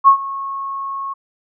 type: tone with ADSR envelope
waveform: sine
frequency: 1095 Hz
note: C#6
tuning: 22 cents flat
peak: -3 dBFS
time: 0.04-1.14 s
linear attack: 36 ms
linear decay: 93 ms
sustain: -19 dB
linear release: 16 ms
effects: none